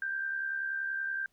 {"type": "tone with amplitude modulation", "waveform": "sine", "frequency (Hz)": 1576, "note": "G6", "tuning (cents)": 9, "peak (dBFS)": -29, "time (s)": [0.02, 1.26], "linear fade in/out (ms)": 2, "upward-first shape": "sine", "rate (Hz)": 70.5, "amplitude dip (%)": 50, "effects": ["pink hiss -74 dBFS RMS until 1.32 s"]}